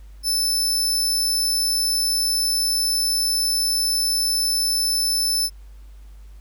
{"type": "tone", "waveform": "sawtooth", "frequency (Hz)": 5274, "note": "E8", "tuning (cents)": 0, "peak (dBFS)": -16, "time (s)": [0.23, 5.5], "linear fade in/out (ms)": 50, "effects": ["added 50 Hz sine -39 dBFS peak until 6.4 s", "pink hiss -59 dBFS RMS until 6.4 s"]}